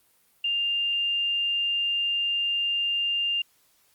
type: tone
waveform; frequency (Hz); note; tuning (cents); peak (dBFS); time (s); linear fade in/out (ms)
sine; 2800; F7; +4; -23; 0.44-3.42; 5
effects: white hiss -64 dBFS RMS until 3.94 s + Opus 32 kbps